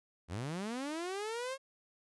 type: linear sweep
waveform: sawtooth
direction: up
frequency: 75 to 547 Hz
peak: -33 dBFS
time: 0.28-1.58 s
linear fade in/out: 50 ms
effects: resampled to 24000 Hz